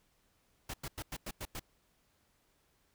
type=noise bursts; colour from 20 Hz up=pink; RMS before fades=-41 dBFS; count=7; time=0.69-1.596 s; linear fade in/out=5 ms; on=48 ms; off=95 ms; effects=pink hiss -73 dBFS RMS until 2.94 s